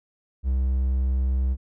triangle tone, 64.9 Hz, C2, 13 cents flat, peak -18 dBFS, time 0.43-1.57 s, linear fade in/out 50 ms, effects none

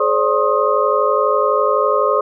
sine tone cluster, 423.7 / 527 / 579 / 1069 / 1249 Hz, G#4 / C5 / D5 / C6 / D#6, +35 / +12 / -25 / +37 / +6 cents, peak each -19 dBFS, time 0-2.21 s, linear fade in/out 5 ms, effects none

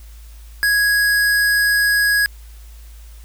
square tone, 1661.2 Hz, G#6, in tune, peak -14 dBFS, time 0.63-2.26 s, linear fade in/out 0 ms, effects added 55 Hz sine -36 dBFS peak until 3.24 s + white hiss -50 dBFS RMS until 3.24 s

